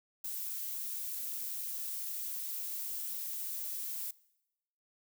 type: noise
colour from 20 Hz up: violet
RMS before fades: -39 dBFS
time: 0.24-4.11 s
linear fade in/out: 5 ms
effects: noise-tail reverb RT60 0.9 s tail -22 dB re dry